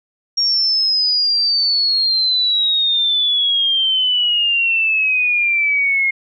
sine exponential sweep, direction down, 5588 to 2143 Hz, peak -13 dBFS, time 0.37-6.11 s, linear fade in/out 10 ms, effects none

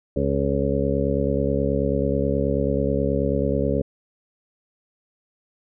harmonic tone, 69.3 Hz, C#2, in tune, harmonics 1 / 2 / 3 / 4 / 6 / 7 / 8, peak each -27 / -27 / -27 / -27 / -27 / -27 / -27 dBFS, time 0.16-3.82 s, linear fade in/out 5 ms, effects none

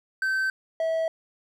triangle tone pair in turn, 1545 / 649.6 Hz, G6 / E5, -26 / -26 cents, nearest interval octave + minor third, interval 1500 cents, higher first, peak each -21 dBFS, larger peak neither, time 0.22-0.5 / 0.8-1.08 s, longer neither, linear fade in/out 2 ms, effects none

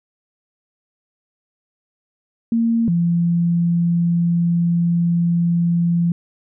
sine tone pair in turn, 230 / 170.97 Hz, A#3 / F3, -23 / -37 cents, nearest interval perfect fourth, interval 514 cents, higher first, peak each -14 dBFS, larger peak neither, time 2.52-2.88 / 2.88-6.12 s, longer second, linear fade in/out 2 ms, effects none

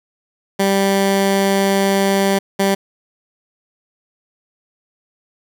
15% pulse tone bursts at uneven times, 196 Hz, G3, in tune, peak -7 dBFS, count 2, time 0.59-2.39 / 2.59-2.75 s, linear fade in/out 10 ms, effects none

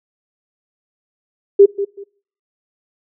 sine tone with echo, 400 Hz, G4, 35 cents sharp, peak -3 dBFS, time 1.59-1.66 s, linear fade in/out 10 ms, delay 190 ms, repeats 2, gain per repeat -13 dB, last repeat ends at 2.04 s, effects noise-tail reverb RT60 0.5 s tail -24 dB re dry

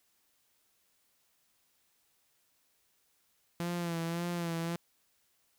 sawtooth tone with vibrato, 170 Hz, F3, 46 cents flat, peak -29 dBFS, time 3.6-4.76 s, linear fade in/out 0 ms, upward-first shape sine, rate 1.8 Hz, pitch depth 45 cents each way, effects white hiss -73 dBFS RMS until 5.58 s

